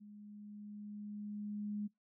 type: tone with level ramp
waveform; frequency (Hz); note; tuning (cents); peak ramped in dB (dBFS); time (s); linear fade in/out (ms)
sine; 207.7; G#3; 0; -52 to -36; 0-1.88; 20
effects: noise-tail reverb RT60 0.2 s tail -26 dB re dry